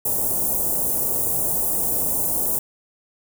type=band-stop noise; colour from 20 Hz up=white; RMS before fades=-22 dBFS; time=0.05-2.59 s; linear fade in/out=5 ms; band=780 to 8800 Hz; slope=24 dB/octave; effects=none